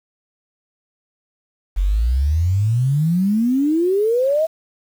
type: exponential sweep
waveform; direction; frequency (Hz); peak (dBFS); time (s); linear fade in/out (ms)
sine; up; 43.65 to 659.3; -14; 1.76-4.47; 20
effects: 7-bit